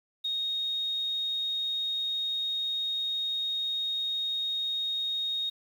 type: tone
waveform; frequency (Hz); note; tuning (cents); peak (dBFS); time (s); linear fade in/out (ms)
sine; 3729; A#7; 0; -28; 0.24-5.5; 10
effects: 9-bit